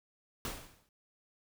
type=noise with exponential decay; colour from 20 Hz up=pink; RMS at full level=-36 dBFS; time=0.45-0.89 s; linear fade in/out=1 ms; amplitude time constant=95 ms; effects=none

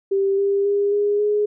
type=tone with pitch steps; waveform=sine; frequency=392 / 398.2 / 404.4 / 410.8 / 417.2 Hz; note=G4 / G4 / G#4 / G#4 / G#4; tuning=0 / +27 / -46 / -19 / +8 cents; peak=-16 dBFS; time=0.11-1.46 s; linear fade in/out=10 ms; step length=270 ms; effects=none

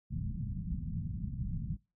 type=low-pass noise; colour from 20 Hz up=white; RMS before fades=-37 dBFS; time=0.1-1.77 s; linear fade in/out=20 ms; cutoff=200 Hz; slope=48 dB/octave; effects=noise-tail reverb RT60 0.3 s tail -25 dB re dry

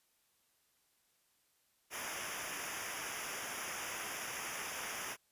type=noise with comb filter; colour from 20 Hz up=pink; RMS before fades=-42 dBFS; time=1.9-5.17 s; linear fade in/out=50 ms; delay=0.24 ms; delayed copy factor=-1; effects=white hiss -75 dBFS RMS until 5.31 s + resampled to 32000 Hz

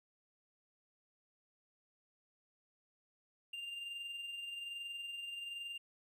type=tone with amplitude modulation; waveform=triangle; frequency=2794 Hz; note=F7; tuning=in tune; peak=-39 dBFS; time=3.53-5.78 s; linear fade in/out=5 ms; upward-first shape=sine; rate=21.2 Hz; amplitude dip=40%; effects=none

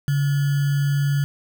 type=tone with sample-and-hold; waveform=sine; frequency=141.8 Hz; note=C#3; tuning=40 cents sharp; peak=-17 dBFS; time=0.08-1.24 s; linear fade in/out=0 ms; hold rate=1575 Hz; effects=none

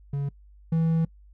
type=tone pair in turn; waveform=triangle; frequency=140.9 / 163.17 Hz; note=C#3 / E3; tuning=+29 / -17 cents; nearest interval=minor third; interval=254 cents; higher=second; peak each=-23 / -18 dBFS; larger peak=second; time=0.13-0.29 / 0.72-1.05 s; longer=second; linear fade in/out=5 ms; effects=noise-tail reverb RT60 0.1 s tail -24 dB re dry + added 50 Hz sine -49 dBFS peak until 1.33 s

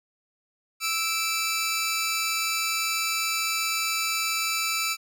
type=tone pair together; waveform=15% pulse; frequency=1318.5 / 2337 Hz; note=E6 / D7; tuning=0 / -9 cents; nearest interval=minor seventh; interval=991 cents; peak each=-21 dBFS; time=0.8-4.97 s; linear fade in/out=50 ms; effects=none

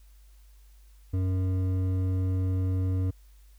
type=tone with hard clipping; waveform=sine; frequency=93.1 Hz; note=F#2; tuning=11 cents sharp; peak=-26 dBFS; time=1.13-3.11 s; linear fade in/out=10 ms; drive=9 dB; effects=added 50 Hz sine -51 dBFS peak until 3.58 s + white hiss -66 dBFS RMS until 3.58 s

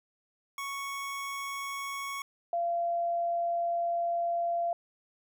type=tone pair in turn; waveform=25% pulse / sine; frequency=1108.7 / 686.2 Hz; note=C#6 / F5; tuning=0 / -31 cents; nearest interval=minor sixth; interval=831 cents; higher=first; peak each=-31 / -27 dBFS; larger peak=second; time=0.58-2.22 / 2.53-4.73 s; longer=second; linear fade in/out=2 ms; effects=none

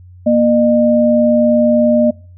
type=tone pair together; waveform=sine; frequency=236.2 / 607.3 Hz; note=A#3 / D#5; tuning=+23 / -42 cents; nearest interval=octave + major third; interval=1635 cents; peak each=-11 dBFS; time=0.26-2.11 s; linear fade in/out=10 ms; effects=noise-tail reverb RT60 0.4 s tail -23 dB re dry + added 90 Hz sine -36 dBFS peak until 2.37 s

